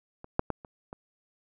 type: clicks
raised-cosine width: 1 ms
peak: -29 / -9 / -15 / -30 / -26 dBFS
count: 5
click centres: 0.244 / 0.394 / 0.503 / 0.648 / 0.929 s
effects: none